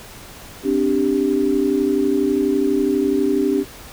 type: chord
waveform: sine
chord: C suspended second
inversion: none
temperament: equal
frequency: 261.6 / 293.7 / 392 Hz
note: C4 / D4 / G4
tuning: 0 / 0 / 0 cents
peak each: -21 / -19 / -19 dBFS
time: 0.63-3.65 s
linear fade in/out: 50 ms
effects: pink hiss -39 dBFS RMS until 3.92 s